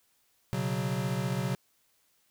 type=chord; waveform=square; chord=B suspended second; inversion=none; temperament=equal; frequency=123.47 / 138.59 / 185 Hz; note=B2 / C#3 / F#3; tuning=0 / 0 / 0 cents; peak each=-34 dBFS; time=0.53-1.55 s; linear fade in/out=0 ms; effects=white hiss -70 dBFS RMS until 2.3 s